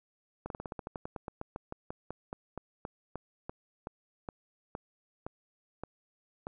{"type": "slowing click train", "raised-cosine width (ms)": 1, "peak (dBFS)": -24, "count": 28, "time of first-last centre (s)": [0.46, 6.469], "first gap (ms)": 42, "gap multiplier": 1.11, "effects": []}